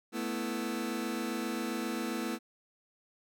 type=chord; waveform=sawtooth; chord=A suspended second; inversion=none; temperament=just; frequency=220 / 247.5 / 330 Hz; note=A3 / B3 / E4; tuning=0 / +4 / +2 cents; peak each=-33 dBFS; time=0.12-2.39 s; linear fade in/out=50 ms; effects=none